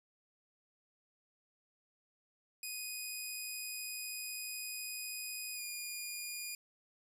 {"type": "tone with pitch glide", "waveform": "10% pulse", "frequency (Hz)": [2489, 2434], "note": ["D#7", "D#7"], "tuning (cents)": [0, -39], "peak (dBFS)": -32, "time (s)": [2.63, 6.55], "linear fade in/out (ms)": 2, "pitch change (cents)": -39, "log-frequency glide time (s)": [5.54, 5.62], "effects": []}